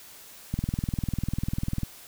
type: click train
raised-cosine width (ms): 5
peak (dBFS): -15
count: 27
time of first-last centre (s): 0.54-1.834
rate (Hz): 20.1
effects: white hiss -48 dBFS RMS until 2.07 s